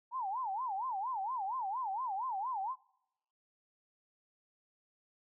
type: tone with vibrato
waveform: sine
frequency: 895 Hz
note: A5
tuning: 29 cents sharp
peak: -34 dBFS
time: 0.11-2.76 s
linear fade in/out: 50 ms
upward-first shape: sine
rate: 4.3 Hz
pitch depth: 280 cents each way
effects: noise-tail reverb RT60 0.9 s tail -26 dB re dry